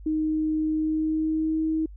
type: tone with pitch glide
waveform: sine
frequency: 311.1 to 316.7 Hz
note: D#4 to D#4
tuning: 0 to +31 cents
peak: -22 dBFS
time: 0.06-1.86 s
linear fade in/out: 5 ms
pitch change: +31 cents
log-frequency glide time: 0.71-1.62 s
effects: added 50 Hz sine -40 dBFS peak until 1.96 s